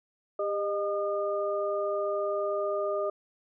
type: tone cluster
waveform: sine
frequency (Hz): 400.4 / 614 / 1215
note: G4 / D#5 / D#6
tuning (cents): +37 / -23 / -42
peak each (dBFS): -32 / -29 / -35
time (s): 0.39-3.1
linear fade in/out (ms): 5
effects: none